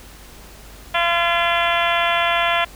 harmonic tone, 342 Hz, F4, 36 cents flat, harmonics 2 / 3 / 4 / 5 / 6 / 7 / 8 / 9 / 10, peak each -21 / -23 / -24 / -25 / -26 / -26 / -27 / -28 / -28 dBFS, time 0.94-2.65 s, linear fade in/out 10 ms, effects added 50 Hz sine -43 dBFS peak until 2.75 s + pink hiss -43 dBFS RMS until 2.75 s

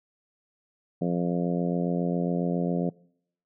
harmonic tone, 87.31 Hz, F2, in tune, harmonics 2 / 3 / 4 / 5 / 6 / 7 / 8, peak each -26 / -31 / -35 / -34 / -35 / -37 / -39 dBFS, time 1.01-2.9 s, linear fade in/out 10 ms, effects noise-tail reverb RT60 0.7 s tail -25 dB re dry

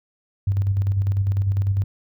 sine tone with tremolo, 98 Hz, G2, in tune, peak -16 dBFS, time 0.47-1.84 s, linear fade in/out 5 ms, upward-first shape square, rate 10 Hz, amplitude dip 40%, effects none

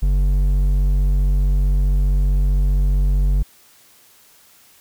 triangle tone with hard clipping, 47.68 Hz, G1, 47 cents flat, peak -15 dBFS, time 0.02-3.43 s, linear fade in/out 10 ms, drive 10 dB, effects white hiss -51 dBFS RMS until 4.8 s

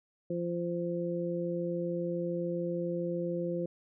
harmonic tone, 172.9 Hz, F3, 17 cents flat, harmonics 1 / 2 / 3, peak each -35 / -35 / -35 dBFS, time 0.3-3.66 s, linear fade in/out 5 ms, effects none

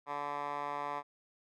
10% pulse tone with band-pass filter, 144.7 Hz, D3, 25 cents flat, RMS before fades -38 dBFS, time 0.06-1.03 s, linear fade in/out 50 ms, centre 1100 Hz, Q 3.2, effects none

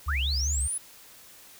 sine tone with vibrato, 69.3 Hz, C#2, in tune, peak -26 dBFS, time 0.06-0.68 s, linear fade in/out 20 ms, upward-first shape square, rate 5.1 Hz, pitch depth 67 cents each way
sine linear sweep, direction up, 1100 to 10400 Hz, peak -28 dBFS, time 0.08-0.78 s, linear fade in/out 5 ms
effects white hiss -51 dBFS RMS until 1.59 s

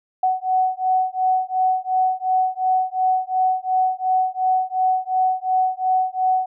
sine beating tone pair, 745 / 747.8 Hz, F#5 / F#5, +12 / +18 cents, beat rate 2.8 Hz, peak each -20 dBFS, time 0.23-6.46 s, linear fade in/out 5 ms, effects none

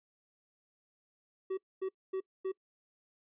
triangle tone bursts, 380 Hz, F#4, 46 cents sharp, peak -30 dBFS, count 4, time 1.5-2.52 s, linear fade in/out 10 ms, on 75 ms, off 240 ms, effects noise-tail reverb RT60 0.1 s tail -23 dB re dry + resampled to 8000 Hz

